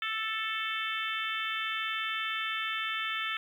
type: harmonic tone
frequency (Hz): 440.6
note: A4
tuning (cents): +2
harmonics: 3 / 4 / 5 / 6 / 7 / 8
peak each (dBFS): -36 / -37 / -38 / -39 / -39 / -40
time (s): 0.02-3.37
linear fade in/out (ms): 2
effects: 10-bit